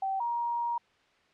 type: tone pair in turn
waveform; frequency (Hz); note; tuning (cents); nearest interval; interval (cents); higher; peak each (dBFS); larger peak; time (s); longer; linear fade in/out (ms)
sine; 773 / 944.7; G5 / A#5; -24 / +23; minor third; 347; second; -28; neither; 0.02-0.2 / 0.2-0.78; second; 5
effects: white hiss -65 dBFS RMS until 1.33 s + low-pass 3000 Hz 12 dB/octave